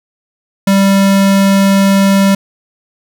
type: tone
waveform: square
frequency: 196 Hz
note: G3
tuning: in tune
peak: -7 dBFS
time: 0.67-2.35 s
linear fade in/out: 5 ms
effects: none